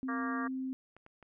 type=tone; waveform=sine; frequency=261.6 Hz; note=C4; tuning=in tune; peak=-34 dBFS; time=0.03-0.73 s; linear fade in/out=0 ms
type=harmonic tone; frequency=233.1 Hz; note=A#3; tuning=in tune; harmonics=2 / 3 / 4 / 5 / 6 / 7 / 8; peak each=-47 / -46 / -49 / -38 / -45 / -42 / -46 dBFS; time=0.08-0.48 s; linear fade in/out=10 ms
type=clicks; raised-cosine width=0.5 ms; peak=-39 dBFS; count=3; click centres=0.966 / 1.064 / 1.227 s
effects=none